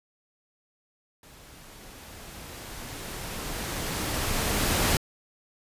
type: noise with level ramp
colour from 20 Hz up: pink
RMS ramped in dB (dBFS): -51 to -23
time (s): 1.23-4.97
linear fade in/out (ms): 2
effects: resampled to 32000 Hz